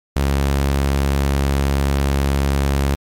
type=tone; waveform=sawtooth; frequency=69.3 Hz; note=C#2; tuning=in tune; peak=-11 dBFS; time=0.16-2.95 s; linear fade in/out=0 ms; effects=MP3 64 kbps